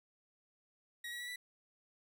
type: tone with pitch steps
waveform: 30% pulse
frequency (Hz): 1900 / 1923.2 / 1946.7 / 1970.4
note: A#6 / B6 / B6 / B6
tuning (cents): +33 / -46 / -25 / -5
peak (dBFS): -39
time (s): 1.04-1.36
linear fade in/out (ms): 5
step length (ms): 80
effects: 13-bit